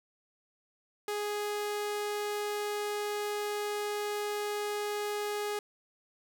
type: tone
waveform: sawtooth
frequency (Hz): 415.3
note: G#4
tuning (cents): 0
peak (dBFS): -28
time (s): 1.08-5.59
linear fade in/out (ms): 2
effects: none